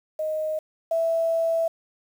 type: tone pair in turn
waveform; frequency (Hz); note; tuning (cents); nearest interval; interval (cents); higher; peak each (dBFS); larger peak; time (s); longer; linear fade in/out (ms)
sine; 622.3 / 659.3; D#5 / E5; 0 / 0; minor second; 100; second; -24 / -20; second; 0.19-0.59 / 0.91-1.68; second; 5
effects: 8-bit